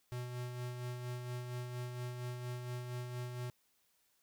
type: tone with tremolo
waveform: square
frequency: 123.47 Hz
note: B2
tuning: in tune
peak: -39 dBFS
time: 0.12-3.5 s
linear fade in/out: 0 ms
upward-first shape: sine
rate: 4.3 Hz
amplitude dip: 40%
effects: white hiss -75 dBFS RMS until 4.22 s